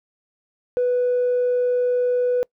triangle tone with tanh clipping, 493.9 Hz, B4, in tune, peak -17 dBFS, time 0.77-2.43 s, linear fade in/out 0 ms, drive 5 dB, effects noise-tail reverb RT60 0.1 s tail -25 dB re dry

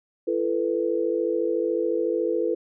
sine chord, E suspended fourth, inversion none, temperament equal with one note detuned, 337.9 / 440 / 493.9 Hz, E4 / A4 / B4, +43 / 0 / 0 cents, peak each -26 dBFS, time 0.27-2.55 s, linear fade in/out 10 ms, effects none

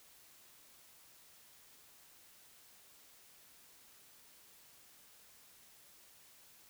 silence, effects white hiss -62 dBFS RMS until 6.69 s

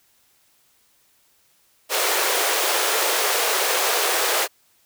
pink high-pass noise, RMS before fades -21 dBFS, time 1.89-4.48 s, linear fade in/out 50 ms, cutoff 390 Hz, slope 48 dB/octave, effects white hiss -61 dBFS RMS until 4.85 s

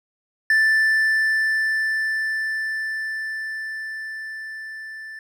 triangle tone with level ramp, 1764 Hz, A6, 4 cents sharp, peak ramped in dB -12 to -32 dBFS, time 0.5-5.19 s, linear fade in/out 2 ms, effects none

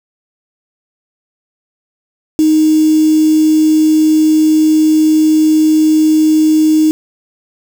sine tone with quantisation, 311.1 Hz, D#4, in tune, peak -6 dBFS, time 2.39-6.91 s, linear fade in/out 0 ms, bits 4, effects none

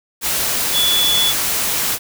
sine tone in noise, 3429 Hz, A7, 45 cents flat, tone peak -14 dBFS, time 0.72-1.34 s, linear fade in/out 50 ms, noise white, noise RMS -19 dBFS, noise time 0.21-1.99 s, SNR +2 dB, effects none

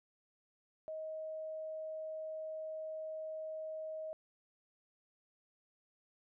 sine tone, 630 Hz, D#5, 21 cents sharp, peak -40 dBFS, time 0.88-4.13 s, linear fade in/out 0 ms, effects none

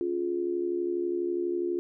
sine tone with amplitude modulation, 351.2 Hz, F4, 10 cents sharp, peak -23 dBFS, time 0.01-1.79 s, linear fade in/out 0 ms, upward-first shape sine, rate 72.2 Hz, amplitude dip 75%, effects none

